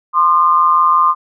sine tone pair together, 1047 / 1212.5 Hz, C6 / D#6, +1 / -45 cents, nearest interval minor third, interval 254 cents, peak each -11 dBFS, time 0.13-1.15 s, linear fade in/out 50 ms, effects none

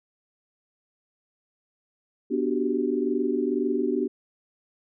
sine chord, G major seventh, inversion first, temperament equal, 246.9 / 293.7 / 370 / 392 Hz, B3 / D4 / F#4 / G4, 0 / 0 / 0 / 0 cents, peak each -28 dBFS, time 2.3-4.08 s, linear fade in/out 20 ms, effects none

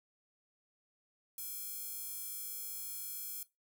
square tone with high-pass filter, 473.7 Hz, A#4, 28 cents sharp, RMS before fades -43 dBFS, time 1.38-3.43 s, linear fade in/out 2 ms, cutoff 11000 Hz, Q 0.83, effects noise-tail reverb RT60 0.2 s tail -18 dB re dry

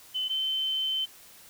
sine tone pair in turn, 3038 / 3077 Hz, F#7 / G7, +45 / -33 cents, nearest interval unison, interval 22 cents, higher second, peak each -27 / -26 dBFS, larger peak second, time 0.14-0.29 / 0.29-1.06 s, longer second, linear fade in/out 20 ms, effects white hiss -52 dBFS RMS until 1.49 s

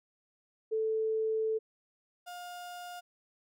sine / 35% pulse tone pair in turn, 440 / 710 Hz, A4 / F5, 0 / +28 cents, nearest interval minor sixth, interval 828 cents, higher second, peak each -28 / -40 dBFS, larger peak first, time 0.71-1.59 / 2.26-3.01 s, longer first, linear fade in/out 20 ms, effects none

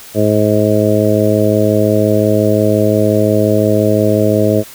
harmonic tone, 105.7 Hz, G#2, 31 cents sharp, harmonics 1 / 2 / 3 / 4 / 5 / 6, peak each -16 / -16 / -16 / -16 / -16 / -16 dBFS, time 0.14-4.64 s, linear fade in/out 50 ms, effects white hiss -35 dBFS RMS until 4.74 s

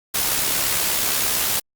white noise with amplitude modulation, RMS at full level -19 dBFS, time 0.14-1.6 s, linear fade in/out 10 ms, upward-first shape sine, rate 68.6 Hz, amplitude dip 45%, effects Opus 48 kbps

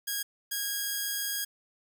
5% pulse tone pair in turn, 1639 / 1639 Hz, G#6 / G#6, -23 / -23 cents, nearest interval unison, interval 0 cents, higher neither, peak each -19 dBFS, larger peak neither, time 0.07-0.23 / 0.51-1.45 s, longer second, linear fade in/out 10 ms, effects none

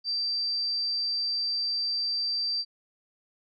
sine tone, 4683 Hz, D8, 6 cents flat, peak -26 dBFS, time 0.04-2.65 s, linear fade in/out 50 ms, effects none

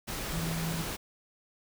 sine tone in noise, 164 Hz, E3, 9 cents flat, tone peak -32 dBFS, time 0.32-0.83 s, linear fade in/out 20 ms, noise pink, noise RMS -36 dBFS, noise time 0.07-0.97 s, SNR +1 dB, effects none

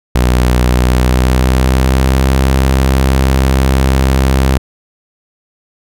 sawtooth tone with pitch glide, 61.74 to 66.17 Hz, B1 to C2, 0 to +20 cents, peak -4 dBFS, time 0.15-4.58 s, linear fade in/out 5 ms, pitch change +120 cents, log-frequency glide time 0.7-2.25 s, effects none

